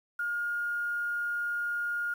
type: tone with quantisation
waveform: sine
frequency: 1422 Hz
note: F6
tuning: 31 cents sharp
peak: -29 dBFS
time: 0.19-2.14 s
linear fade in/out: 5 ms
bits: 9
effects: none